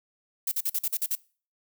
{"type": "noise bursts", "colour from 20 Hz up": "violet", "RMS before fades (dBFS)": -27, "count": 8, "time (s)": [0.47, 1.153], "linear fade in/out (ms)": 5, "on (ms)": 46, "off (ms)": 45, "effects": ["noise-tail reverb RT60 0.4 s tail -23 dB re dry"]}